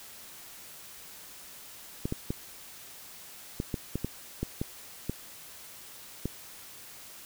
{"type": "clicks", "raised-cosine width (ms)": 3, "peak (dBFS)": -17, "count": 11, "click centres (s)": [2.055, 2.124, 2.305, 3.601, 3.742, 3.956, 4.046, 4.43, 4.615, 5.096, 6.256], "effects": ["white hiss -48 dBFS RMS until 7.25 s"]}